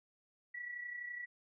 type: tone with amplitude modulation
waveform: sine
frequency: 1943 Hz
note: B6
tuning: 29 cents flat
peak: -39 dBFS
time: 0.54-1.26 s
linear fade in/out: 10 ms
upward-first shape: sine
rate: 31.9 Hz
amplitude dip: 55%
effects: none